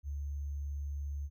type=tone with sample-and-hold; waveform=sine; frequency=71.5 Hz; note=D2; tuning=46 cents flat; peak=-35 dBFS; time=0.03-1.3 s; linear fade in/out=50 ms; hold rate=6300 Hz; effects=none